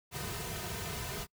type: noise with comb filter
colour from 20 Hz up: pink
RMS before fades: -39 dBFS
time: 0.11-1.27 s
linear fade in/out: 50 ms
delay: 3.6 ms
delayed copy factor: -0.85
effects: noise-tail reverb RT60 0.1 s tail -25 dB re dry